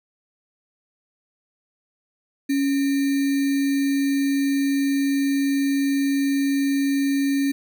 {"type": "tone with sample-and-hold", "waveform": "sine", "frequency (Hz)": 277.2, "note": "C#4", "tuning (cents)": 0, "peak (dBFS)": -18, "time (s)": [2.49, 7.52], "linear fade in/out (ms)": 10, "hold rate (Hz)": 2100, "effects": []}